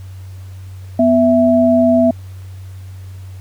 sine tone pair together, 246.9 / 659.1 Hz, B3 / E5, 0 / 0 cents, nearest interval octave + perfect fourth, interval 1700 cents, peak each -11 dBFS, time 0.99-2.11 s, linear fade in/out 5 ms, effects added 94 Hz sine -29 dBFS peak until 3.4 s + pink hiss -48 dBFS RMS until 3.4 s

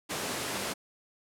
pink high-pass noise, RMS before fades -34 dBFS, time 0.09-0.74 s, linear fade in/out 20 ms, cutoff 180 Hz, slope 12 dB/octave, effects low-pass 12000 Hz 12 dB/octave

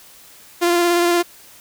sawtooth tone with vibrato, 346.8 Hz, F4, 12 cents flat, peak -10 dBFS, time 0.61-1.23 s, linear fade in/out 20 ms, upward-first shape square, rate 17 Hz, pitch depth 14 cents each way, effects white hiss -45 dBFS RMS until 1.6 s

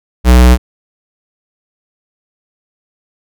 square tone, 61.74 Hz, B1, in tune, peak -3 dBFS, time 0.24-0.58 s, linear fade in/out 50 ms, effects none

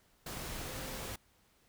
sine tone in noise, 523.3 Hz, C5, in tune, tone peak -51 dBFS, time 0.67-1.12 s, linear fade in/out 5 ms, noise pink, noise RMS -42 dBFS, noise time 0.26-1.16 s, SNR -12 dB, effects pink hiss -69 dBFS RMS until 1.68 s

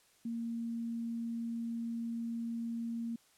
sine tone, 231.6 Hz, A#3, 11 cents flat, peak -35 dBFS, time 0.25-3.16 s, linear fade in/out 5 ms, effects white hiss -67 dBFS RMS until 3.37 s + low-pass 11000 Hz 12 dB/octave

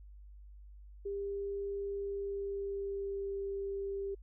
sine tone with pitch glide, 399.4 to 395 Hz, G4 to G4, +32 to +13 cents, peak -35 dBFS, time 1.05-4.15 s, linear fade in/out 10 ms, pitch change -19 cents, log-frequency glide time 1.96-3.37 s, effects added 50 Hz sine -50 dBFS peak until 4.22 s

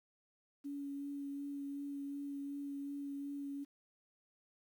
sine tone with vibrato, 281.9 Hz, C#4, 29 cents sharp, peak -40 dBFS, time 0.64-3.65 s, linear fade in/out 20 ms, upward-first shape sine, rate 2.7 Hz, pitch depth 13 cents each way, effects 11-bit

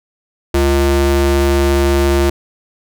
square ring-modulated tone, 138.59 Hz, C#3, in tune, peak -8 dBFS, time 0.54-2.3 s, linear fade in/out 5 ms, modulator 210 Hz, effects none

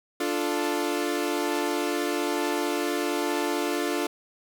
sawtooth chord, D minor, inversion none, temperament equal, 293.7 / 349.2 / 440 Hz, D4 / F4 / A4, 0 / 0 / 0 cents, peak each -25 / -25 / -27 dBFS, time 0.2-4.07 s, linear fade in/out 5 ms, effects none

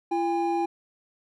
triangle tone pair together, 339.9 / 809 Hz, F4 / G#5, -47 / -46 cents, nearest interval octave + minor third, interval 1501 cents, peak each -24 dBFS, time 0.11-0.66 s, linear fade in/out 10 ms, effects none

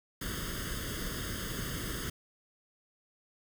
pink noise with comb filter, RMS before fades -37 dBFS, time 0.21-2.1 s, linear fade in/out 5 ms, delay 0.61 ms, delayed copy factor +0.9, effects none

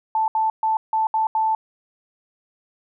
sine tone bursts at uneven times, 880 Hz, A5, in tune, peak -17 dBFS, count 6, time 0.15-0.28 / 0.35-0.5 / 0.63-0.77 / 0.93-1.07 / 1.14-1.27 / 1.35-1.55 s, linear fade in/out 2 ms, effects none

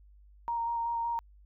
sine tone with vibrato, 932.3 Hz, A#5, in tune, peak -29 dBFS, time 0.48-1.19 s, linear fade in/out 0 ms, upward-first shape square, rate 5.3 Hz, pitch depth 11 cents each way, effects added 50 Hz sine -54 dBFS peak until 1.45 s

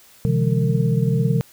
sine tone cluster, 128.7 / 150.5 / 168.4 / 204.3 / 454.5 Hz, C3 / D3 / E3 / G#3 / A#4, -28 / +43 / +37 / -28 / -44 cents, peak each -19 / -23 / -21 / -26 / -27 dBFS, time 0.25-1.41 s, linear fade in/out 0 ms, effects white hiss -50 dBFS RMS until 1.52 s

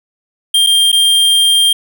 square tone with dropouts, 3194 Hz, G7, 32 cents sharp, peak -8 dBFS, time 0.54-1.73 s, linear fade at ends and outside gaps 5 ms, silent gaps 0.665-0.669 / 0.918-0.927 s, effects none

